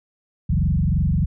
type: tone with frequency modulation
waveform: sine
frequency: 113.6 Hz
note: A#2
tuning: 44 cents flat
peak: -16 dBFS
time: 0.49-1.26 s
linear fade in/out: 10 ms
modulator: 23 Hz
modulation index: 2.9
effects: none